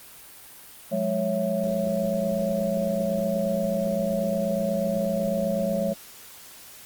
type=tone cluster; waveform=sine; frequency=180.3 / 208.4 / 553 / 662 Hz; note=F#3 / G#3 / C#5 / E5; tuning=-45 / +6 / -4 / +7 cents; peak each=-30 / -28 / -26 / -30 dBFS; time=0.91-5.94 s; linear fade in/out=20 ms; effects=white hiss -46 dBFS RMS until 6.85 s + Opus 32 kbps